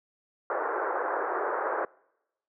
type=band-pass noise; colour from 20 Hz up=pink; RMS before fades=-30 dBFS; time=0.5-1.85 s; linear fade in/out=2 ms; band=380 to 1600 Hz; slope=48 dB/octave; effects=noise-tail reverb RT60 0.9 s tail -26 dB re dry

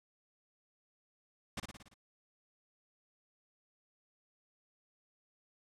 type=noise with echo; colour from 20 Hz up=pink; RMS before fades=-39 dBFS; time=1.57-1.6 s; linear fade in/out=5 ms; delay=57 ms; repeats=6; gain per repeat=-4 dB; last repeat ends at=1.942 s; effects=low-pass 8000 Hz 12 dB/octave

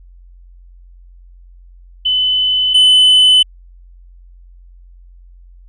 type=tone pair in turn; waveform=sine / triangle; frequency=3017 / 3017 Hz; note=F#7 / F#7; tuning=+33 / +33 cents; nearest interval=unison; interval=0 cents; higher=neither; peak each=-11 / -4 dBFS; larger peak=second; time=2.05-2.74 / 2.74-3.43 s; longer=neither; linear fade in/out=10 ms; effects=added 44 Hz sine -38 dBFS peak until 5.68 s + resampled to 22050 Hz

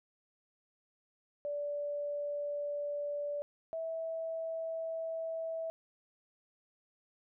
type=tone pair in turn; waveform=sine; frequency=581 / 652.2 Hz; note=D5 / E5; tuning=-19 / -19 cents; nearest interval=major second; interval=200 cents; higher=second; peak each=-34 / -35 dBFS; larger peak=first; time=1.45-3.42 / 3.73-5.7 s; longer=neither; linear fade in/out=0 ms; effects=none

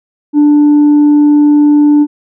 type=tone with tanh clipping; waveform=sine; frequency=294.5 Hz; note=D4; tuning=5 cents sharp; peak=-4 dBFS; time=0.33-2.07 s; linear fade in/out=50 ms; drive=1 dB; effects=none

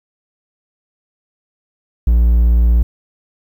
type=tone; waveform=triangle; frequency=58.27 Hz; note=A#1; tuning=in tune; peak=-6 dBFS; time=2.07-2.83 s; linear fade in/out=5 ms; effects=8-bit

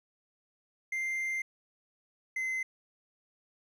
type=tone pair in turn; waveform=triangle; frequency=2093 / 2057 Hz; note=C7 / C7; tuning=0 / -30 cents; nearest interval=unison; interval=30 cents; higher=first; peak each=-29 / -29 dBFS; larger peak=neither; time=0.92-1.42 / 2.36-2.63 s; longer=first; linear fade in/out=5 ms; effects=none

